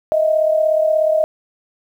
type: tone pair together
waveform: sine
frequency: 625 / 661.7 Hz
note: D#5 / E5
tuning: +8 / +6 cents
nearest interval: minor second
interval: 98 cents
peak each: -13 / -20 dBFS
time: 0.12-1.24 s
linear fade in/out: 0 ms
effects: 8-bit